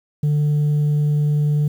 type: tone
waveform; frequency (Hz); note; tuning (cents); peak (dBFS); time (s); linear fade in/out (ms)
sine; 148.3; D3; +17; -12; 0.23-1.68; 5
effects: tanh soft clip ceiling -14 dBFS + 8-bit